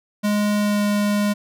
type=tone with pitch glide; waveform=square; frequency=207.7 to 206.1 Hz; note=G#3 to G#3; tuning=0 to -13 cents; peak=-18 dBFS; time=0.23-1.34 s; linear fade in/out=20 ms; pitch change=-13 cents; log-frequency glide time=0.56-0.83 s; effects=none